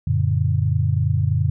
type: chord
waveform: sine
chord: Gb augmented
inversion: none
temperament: just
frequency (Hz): 92.5 / 115.62 / 144.53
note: Gb2 / Bb2 / D3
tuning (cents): 0 / -14 / -27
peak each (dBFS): -20 / -21 / -21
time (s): 0.07-1.5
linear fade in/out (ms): 5
effects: none